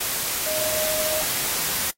sine tone in noise, 622.3 Hz, D#5, in tune, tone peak -26 dBFS, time 0.46-1.22 s, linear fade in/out 10 ms, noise white, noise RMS -25 dBFS, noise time 0-1.91 s, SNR -4 dB, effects noise-tail reverb RT60 0.1 s tail -22 dB re dry + AAC 48 kbps

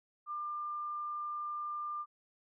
sine tone, 1196 Hz, D6, 31 cents sharp, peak -36 dBFS, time 0.26-2.06 s, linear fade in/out 50 ms, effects none

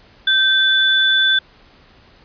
sine tone pair together, 1556 / 3483 Hz, G6 / A7, -13 / -18 cents, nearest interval octave + major second, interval 1395 cents, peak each -15 / -14 dBFS, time 0.27-1.39 s, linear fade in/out 5 ms, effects pink hiss -49 dBFS RMS until 2.24 s + resampled to 11025 Hz

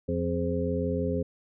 harmonic tone with a mistuned harmonic, 86.5 Hz, F2, 16 cents flat, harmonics 1 / 2 / 3 / 5 / 6, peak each -32 / -32 / -32 / -32 / -32 dBFS, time 0.08-1.23 s, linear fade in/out 10 ms, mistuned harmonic 5, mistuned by -50 cents, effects none

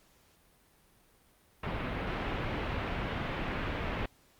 pink low-pass noise, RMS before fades -35 dBFS, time 1.63-4.06 s, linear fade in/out 5 ms, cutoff 2900 Hz, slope 24 dB/octave, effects pink hiss -65 dBFS RMS until 4.39 s + Opus 48 kbps

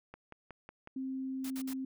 click train, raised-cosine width 0.5 ms, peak -32 dBFS, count 5, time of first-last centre 0.14-0.874 s, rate 5.45 Hz
sine tone, 263.8 Hz, C4, 14 cents sharp, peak -35 dBFS, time 0.96-1.85 s, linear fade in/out 5 ms
white noise bursts, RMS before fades -46 dBFS, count 3, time 1.44-1.735 s, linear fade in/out 5 ms, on 63 ms, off 53 ms
effects none

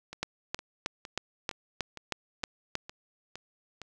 two click trains, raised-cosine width 0.2 ms, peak -13 / -24 dBFS, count 9 / 9, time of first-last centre 0.23-2.754 / 0.13-3.817 s, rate 3.17 / 2.17 Hz, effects none

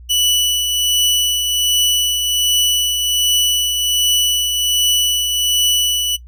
sawtooth tone with tremolo, 2960 Hz, F#7, in tune, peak -8 dBFS, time 0.09-6.17 s, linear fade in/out 20 ms, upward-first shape triangle, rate 1.3 Hz, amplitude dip 45%, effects noise-tail reverb RT60 0.1 s tail -18 dB re dry + added 60 Hz sine -35 dBFS peak until 6.27 s

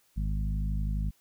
harmonic tone with a mistuned harmonic, 51.91 Hz, G#1, in tune, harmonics 1 / 2 / 3 / 4 / 5, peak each -28 / -38 / -36 / -40 / -52 dBFS, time 0.16-1.11 s, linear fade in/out 20 ms, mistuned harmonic 1, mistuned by +42 cents, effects white hiss -67 dBFS RMS until 1.2 s

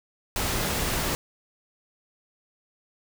pink noise, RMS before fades -27 dBFS, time 0.36-1.15 s, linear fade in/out 0 ms, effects none

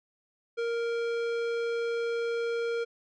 sine tone with tanh clipping, 466.2 Hz, A#4, in tune, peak -30 dBFS, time 0.57-2.85 s, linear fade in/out 20 ms, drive 16 dB, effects none

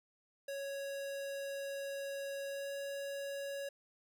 square tone with pitch glide, 554.4 to 557.9 Hz, C#5 to C#5, 0 to +11 cents, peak -40 dBFS, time 0.48-3.69 s, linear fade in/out 5 ms, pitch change +11 cents, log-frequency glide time 2.47-2.72 s, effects none

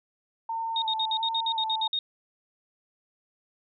sine tone with vibrato, 895 Hz, A5, 29 cents sharp, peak -28 dBFS, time 0.49-1.88 s, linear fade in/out 5 ms, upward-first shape square, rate 1.4 Hz, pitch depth 23 cents each way
sine tone bursts, 3714 Hz, A#7, 7 cents flat, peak -25 dBFS, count 11, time 0.76-1.99 s, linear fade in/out 2 ms, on 60 ms, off 57 ms
effects none

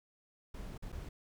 brown noise with dropouts, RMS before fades -44 dBFS, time 0.54-1.09 s, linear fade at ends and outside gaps 5 ms, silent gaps 0.778-0.823 / 0.921-0.925 s, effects none

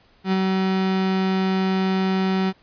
35% pulse tone with ADSR envelope, 189.5 Hz, F#3, 42 cents sharp, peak -15 dBFS, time 0.24-2.53 s, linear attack 81 ms, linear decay 31 ms, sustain -2 dB, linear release 45 ms, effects pink hiss -57 dBFS RMS until 2.62 s + resampled to 11025 Hz

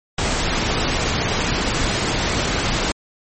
pink noise, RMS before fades -20 dBFS, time 0.18-2.92 s, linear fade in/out 5 ms, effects low-pass 10000 Hz 12 dB/octave + MP3 32 kbps

